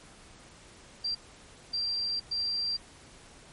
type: tone bursts at uneven times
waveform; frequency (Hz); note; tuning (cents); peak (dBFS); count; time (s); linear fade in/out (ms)
sine; 4720; D8; +8; -28; 3; 1.04-1.15 / 1.73-2.2 / 2.31-2.77; 10
effects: pink hiss -53 dBFS RMS until 3.52 s + MP3 48 kbps